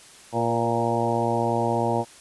harmonic tone with a mistuned harmonic, 116.54 Hz, A#2, in tune, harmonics 1 / 2 / 3 / 4 / 5 / 6 / 7 / 8, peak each -29 / -29 / -29 / -29 / -29 / -29 / -29 / -29 dBFS, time 0.32-2.05 s, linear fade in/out 50 ms, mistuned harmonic 4, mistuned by +27 cents, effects white hiss -48 dBFS RMS until 2.2 s + resampled to 24000 Hz

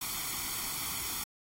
white noise with comb filter, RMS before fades -36 dBFS, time 0.01-1.24 s, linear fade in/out 5 ms, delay 0.9 ms, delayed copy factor +0.7, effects AAC 48 kbps

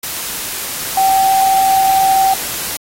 sine tone in noise, 771 Hz, G5, 29 cents flat, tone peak -9 dBFS, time 0.97-2.34 s, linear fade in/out 5 ms, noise white, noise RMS -22 dBFS, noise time 0.03-2.77 s, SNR +10 dB, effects AAC 48 kbps

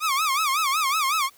sawtooth tone with vibrato, 1174.7 Hz, D6, in tune, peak -17 dBFS, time 0-1.3 s, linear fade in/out 50 ms, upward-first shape sine, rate 5.4 Hz, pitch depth 180 cents each way, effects white hiss -55 dBFS RMS until 1.37 s

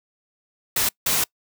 white noise bursts at uneven times, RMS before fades -21 dBFS, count 2, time 0.76-0.89 / 1.06-1.24 s, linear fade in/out 5 ms, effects noise-tail reverb RT60 0.1 s tail -25 dB re dry

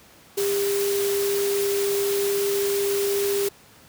sine tone in noise, 400.6 Hz, G4, 38 cents sharp, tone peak -21 dBFS, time 0.37-3.49 s, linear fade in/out 10 ms, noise white, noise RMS -30 dBFS, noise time 0.37-3.49 s, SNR +6 dB, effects pink hiss -51 dBFS RMS until 3.88 s + high-pass 80 Hz 12 dB/octave

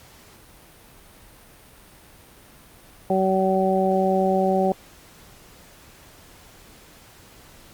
harmonic tone, 189.8 Hz, F#3, 44 cents sharp, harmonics 1 / 2 / 3 / 4, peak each -23 / -23 / -23 / -23 dBFS, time 3.1-4.72 s, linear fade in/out 2 ms, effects pink hiss -49 dBFS RMS until 7.73 s + Opus 48 kbps

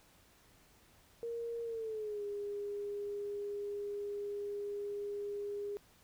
sine tone with pitch glide, 466.2 to 408.2 Hz, A#4 to G#4, 0 to -30 cents, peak -37 dBFS, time 1.23-5.77 s, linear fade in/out 0 ms, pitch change -230 cents, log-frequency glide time 1.63-2.24 s, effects pink hiss -65 dBFS RMS until 6.03 s

